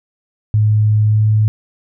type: tone with pitch glide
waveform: sine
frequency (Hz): 106.8 to 107.6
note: G#2 to A2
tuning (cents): +49 to -38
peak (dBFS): -9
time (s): 0.54-1.48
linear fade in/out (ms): 0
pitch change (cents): +13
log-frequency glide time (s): 1.07-1.21
effects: none